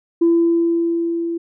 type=tone with level ramp; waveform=sine; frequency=336.7 Hz; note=E4; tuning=37 cents sharp; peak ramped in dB=-9 to -20 dBFS; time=0.21-1.38 s; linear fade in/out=10 ms; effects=tanh soft clip ceiling -7 dBFS